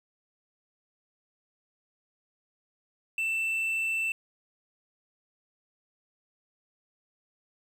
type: tone with quantisation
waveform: triangle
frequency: 2666 Hz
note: E7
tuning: 19 cents sharp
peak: -25 dBFS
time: 3.18-4.12 s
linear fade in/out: 2 ms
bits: 9
effects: none